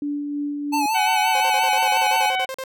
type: tone with tremolo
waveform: sine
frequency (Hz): 290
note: D4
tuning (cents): -22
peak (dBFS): -22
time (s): 0.02-0.86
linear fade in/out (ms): 2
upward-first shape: sine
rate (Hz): 3.1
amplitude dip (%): 30
type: tone with vibrato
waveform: square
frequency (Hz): 864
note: A5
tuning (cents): -32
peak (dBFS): -20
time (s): 0.72-2.31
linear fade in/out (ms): 20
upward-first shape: sine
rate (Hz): 5.7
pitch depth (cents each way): 60
type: harmonic tone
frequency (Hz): 752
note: F#5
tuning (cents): +28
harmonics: 1 / 2 / 3 / 4 / 5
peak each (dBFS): -22 / -30 / -26 / -28 / -39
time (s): 0.94-2.46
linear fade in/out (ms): 20
type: tone bursts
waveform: sawtooth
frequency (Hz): 527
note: C5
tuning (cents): +12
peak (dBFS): -24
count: 14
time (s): 1.35-2.638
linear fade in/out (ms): 0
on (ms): 53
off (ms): 42
effects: none